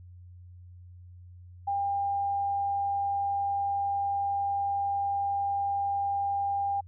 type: tone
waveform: sine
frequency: 800 Hz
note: G5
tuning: 35 cents sharp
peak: -26 dBFS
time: 1.67-6.81 s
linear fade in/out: 10 ms
effects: added 89 Hz sine -46 dBFS peak until 6.87 s